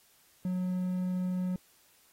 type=tone; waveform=triangle; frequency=182.6 Hz; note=F#3; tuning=23 cents flat; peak=-27 dBFS; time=0.45-1.56 s; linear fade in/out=2 ms; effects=white hiss -64 dBFS RMS until 2.12 s + AAC 48 kbps